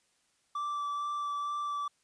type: tone with vibrato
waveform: triangle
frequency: 1165 Hz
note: D6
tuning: 14 cents flat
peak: -30 dBFS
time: 0.55-1.88 s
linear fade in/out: 5 ms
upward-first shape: sine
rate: 2.2 Hz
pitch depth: 11 cents each way
effects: white hiss -72 dBFS RMS until 2.03 s + resampled to 22050 Hz